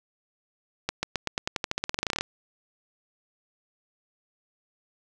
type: accelerating click train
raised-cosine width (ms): 0.2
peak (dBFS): -9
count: 21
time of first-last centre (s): 0.89-2.21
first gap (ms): 140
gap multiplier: 0.91
effects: none